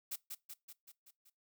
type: noise with echo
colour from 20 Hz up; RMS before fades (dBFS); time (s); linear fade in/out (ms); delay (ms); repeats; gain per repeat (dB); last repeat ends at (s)
blue; -40; 0.11-0.16; 10; 190; 6; -4; 1.3
effects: noise-tail reverb RT60 0.2 s tail -22 dB re dry